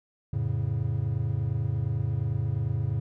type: chord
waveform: triangle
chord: F augmented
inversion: none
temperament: equal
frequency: 87.31 / 110 / 138.59 Hz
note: F2 / A2 / C#3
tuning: 0 / 0 / 0 cents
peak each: -31 / -26 / -28 dBFS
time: 0.33-3 s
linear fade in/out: 5 ms
effects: none